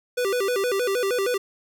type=tone with vibrato; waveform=square; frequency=439.7 Hz; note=A4; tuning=1 cent flat; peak=-22 dBFS; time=0.17-1.38 s; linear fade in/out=10 ms; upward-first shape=square; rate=6.4 Hz; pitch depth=200 cents each way; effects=none